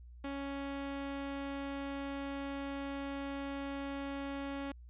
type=tone; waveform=sawtooth; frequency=277.8 Hz; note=C#4; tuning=4 cents sharp; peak=-34 dBFS; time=0.24-4.72 s; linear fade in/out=5 ms; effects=added 60 Hz sine -50 dBFS peak until 4.89 s + resampled to 8000 Hz